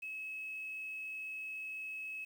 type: tone with quantisation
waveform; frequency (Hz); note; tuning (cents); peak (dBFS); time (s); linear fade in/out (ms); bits
sine; 2577; E7; -40; -40; 0.02-2.25; 10; 10
effects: none